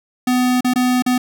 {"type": "tone with dropouts", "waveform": "square", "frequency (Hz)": 250.5, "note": "B3", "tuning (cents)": 25, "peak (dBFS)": -14, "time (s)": [0.27, 1.18], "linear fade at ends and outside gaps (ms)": 5, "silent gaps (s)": [[0.608, 0.645], [0.737, 0.758], [1.023, 1.062]], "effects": []}